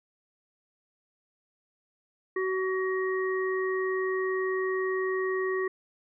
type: harmonic tone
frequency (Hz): 376.5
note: F#4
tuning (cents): +30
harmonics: 1 / 3 / 5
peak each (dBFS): -27 / -36 / -34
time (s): 2.36-5.68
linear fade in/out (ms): 5
effects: none